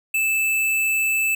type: tone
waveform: square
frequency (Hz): 2631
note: E7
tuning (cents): -4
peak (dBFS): -19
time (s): 0.14-1.35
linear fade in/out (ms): 5
effects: none